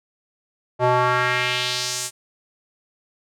square tone with band-pass filter sweep, 124.7 Hz, B2, 17 cents sharp, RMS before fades -21 dBFS, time 0.79-2.11 s, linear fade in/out 50 ms, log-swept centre 690 to 8600 Hz, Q 1.8, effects none

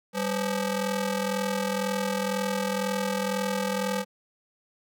sawtooth ring-modulated tone, 350 Hz, F4, 4 cents sharp, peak -19 dBFS, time 0.13-4.05 s, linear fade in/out 50 ms, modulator 154 Hz, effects none

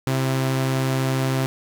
sawtooth tone pair together, 132.2 / 333.7 Hz, C3 / E4, +18 / +21 cents, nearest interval octave + major third, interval 1603 cents, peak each -16 / -27 dBFS, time 0.07-1.46 s, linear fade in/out 0 ms, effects none

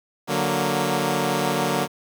10% pulse chord, D augmented, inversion none, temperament equal, 146.83 / 185 / 233.1 Hz, D3 / F#3 / A#3, 0 / 0 / 0 cents, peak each -17 dBFS, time 0.27-1.88 s, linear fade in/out 50 ms, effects 8-bit

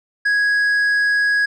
sine tone with tanh clipping, 1661.2 Hz, G#6, in tune, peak -15 dBFS, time 0.25-1.46 s, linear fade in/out 10 ms, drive 5 dB, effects none

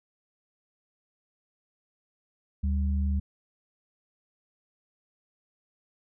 sine tone pair together, 73.42 / 196.01 Hz, D2 / G3, 0 / 0 cents, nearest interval octave + perfect fourth, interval 1700 cents, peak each -24 / -33 dBFS, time 2.63-3.2 s, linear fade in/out 10 ms, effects none

